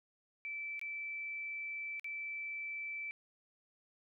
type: tone with dropouts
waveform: sine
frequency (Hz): 2322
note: D7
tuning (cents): -20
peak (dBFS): -39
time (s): 0.45-3.11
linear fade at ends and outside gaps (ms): 0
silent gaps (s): 0.794-0.814 / 1.996-2.044
effects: none